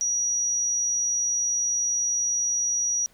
sine tone, 5790 Hz, F#8, 38 cents flat, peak -22 dBFS, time 0.01-3.06 s, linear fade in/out 0 ms, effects pink hiss -59 dBFS RMS until 3.13 s

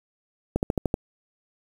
slowing click train, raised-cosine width 2 ms, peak -9 dBFS, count 6, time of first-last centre 0.56-0.941 s, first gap 69 ms, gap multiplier 1.05, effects 7-bit

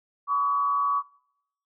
sine tone with frequency modulation, 1134 Hz, C#6, 39 cents sharp, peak -21 dBFS, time 0.27-1.03 s, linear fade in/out 50 ms, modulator 132 Hz, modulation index 0.42, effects noise-tail reverb RT60 0.8 s tail -23 dB re dry

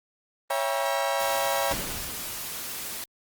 35% pulse chord, C# diminished seventh, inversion none, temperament just, 554.4 / 665.2 / 798.3 / 957.9 Hz, C#5 / E5 / G5 / Bb5, 0 / +16 / +31 / +47 cents, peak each -27 / -29 / -29 / -29 dBFS, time 0.5-1.73 s, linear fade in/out 5 ms
white noise, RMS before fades -35 dBFS, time 1.2-3.04 s, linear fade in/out 2 ms
pink noise with exponential decay, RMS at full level -30 dBFS, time 1.71-2.96 s, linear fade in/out 2 ms, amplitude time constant 270 ms
effects Opus 32 kbps

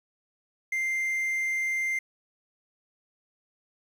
triangle tone with quantisation, 2093 Hz, C7, in tune, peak -24 dBFS, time 0.72-1.99 s, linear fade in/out 5 ms, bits 9, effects none

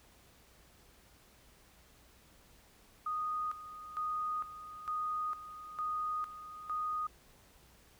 sine tone with tremolo, 1239 Hz, D#6, 8 cents flat, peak -33 dBFS, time 3.06-7.07 s, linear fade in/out 5 ms, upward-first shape square, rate 1.1 Hz, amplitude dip 75%, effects added 60 Hz sine -68 dBFS peak until 7.99 s + pink hiss -63 dBFS RMS until 7.99 s

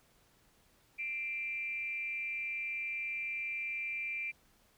sine tone with frequency modulation, 2360 Hz, D7, 8 cents sharp, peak -35 dBFS, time 0.98-4.32 s, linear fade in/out 20 ms, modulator 270 Hz, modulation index 0.43, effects pink hiss -68 dBFS RMS until 4.77 s

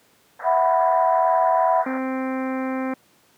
white band-pass noise, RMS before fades -36 dBFS, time 0.39-1.99 s, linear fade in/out 10 ms, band 480 to 1900 Hz, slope 96 dB/octave
sine chord, E suspended second, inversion none, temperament just, 659.3 / 741.7 / 988.9 Hz, E5 / F#5 / B5, 0 / +4 / +2 cents, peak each -20 dBFS, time 0.43-1.85 s, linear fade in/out 50 ms
harmonic tone, 261.6 Hz, C4, in tune, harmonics 1 / 2 / 3 / 4 / 5 / 6 / 7 / 8 / 9, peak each -24 / -30 / -34 / -36 / -38 / -40 / -41 / -42 / -43 dBFS, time 1.86-2.94 s, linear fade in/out 5 ms
effects pink hiss -58 dBFS RMS until 3.37 s + high-pass 150 Hz 12 dB/octave

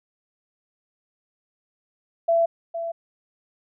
sine tone with echo, 670 Hz, E5, 28 cents sharp, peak -16 dBFS, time 2.28-2.46 s, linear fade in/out 10 ms, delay 460 ms, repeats 1, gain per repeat -10 dB, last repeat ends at 2.92 s, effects none

